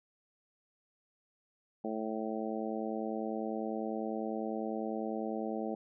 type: harmonic tone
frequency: 110 Hz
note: A2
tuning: in tune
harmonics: 2 / 3 / 4 / 5 / 6 / 7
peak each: -38 / -40 / -41 / -42 / -43 / -43 dBFS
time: 1.84-5.75 s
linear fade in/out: 5 ms
effects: none